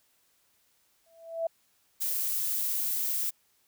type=tone with exponential growth; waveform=sine; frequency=661 Hz; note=E5; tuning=5 cents sharp; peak=-24 dBFS; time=1.06-1.47 s; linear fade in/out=5 ms; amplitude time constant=88 ms
type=noise; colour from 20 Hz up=violet; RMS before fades=-30 dBFS; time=2-3.31 s; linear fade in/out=20 ms
effects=white hiss -69 dBFS RMS until 3.67 s